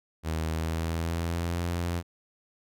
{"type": "tone with pitch glide", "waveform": "sawtooth", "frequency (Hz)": [80, 86.24], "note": ["D#2", "F2"], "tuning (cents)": [49, -21], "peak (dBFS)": -24, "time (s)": [0.23, 2.03], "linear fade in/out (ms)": 50, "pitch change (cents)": 130, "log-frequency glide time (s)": [0.51, 1.6], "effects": []}